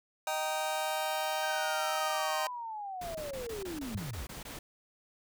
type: chord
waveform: sawtooth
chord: Eb major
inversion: none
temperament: just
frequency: 622.3 / 777.8 / 933.4 Hz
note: Eb5 / G5 / Bb5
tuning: 0 / -14 / +2 cents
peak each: -31 / -31 / -33 dBFS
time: 0.27-2.47 s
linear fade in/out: 2 ms
type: linear sweep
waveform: sine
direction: down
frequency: 1584 to 34.1 Hz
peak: -37 dBFS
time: 1.42-4.27 s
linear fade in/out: 20 ms
type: noise bursts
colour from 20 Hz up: pink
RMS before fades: -44 dBFS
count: 10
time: 3.01-4.59 s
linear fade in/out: 5 ms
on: 140 ms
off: 20 ms
type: tone with exponential decay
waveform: sine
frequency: 100.9 Hz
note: G#2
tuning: 49 cents flat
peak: -29 dBFS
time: 3.95-4.08 s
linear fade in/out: 0 ms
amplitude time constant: 27 ms
effects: none